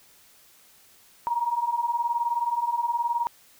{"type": "beating tone pair", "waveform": "sine", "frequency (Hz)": [932.3, 951.3], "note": ["A#5", "A#5"], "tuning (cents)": [0, 35], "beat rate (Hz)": 19, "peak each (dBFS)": [-28, -25], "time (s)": [1.27, 3.27], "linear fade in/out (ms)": 0, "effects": ["white hiss -56 dBFS RMS until 3.59 s"]}